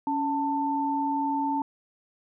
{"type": "tone pair together", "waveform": "sine", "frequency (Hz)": [280, 889], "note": ["C#4", "A5"], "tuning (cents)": [18, 18], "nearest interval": "octave + minor sixth", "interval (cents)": 2000, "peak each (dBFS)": [-28, -26], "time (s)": [0.07, 1.62], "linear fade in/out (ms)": 2, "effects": []}